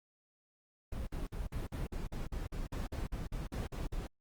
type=noise bursts; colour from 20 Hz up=brown; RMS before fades=-38 dBFS; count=16; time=0.92-4.07 s; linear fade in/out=5 ms; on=150 ms; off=50 ms; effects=Opus 24 kbps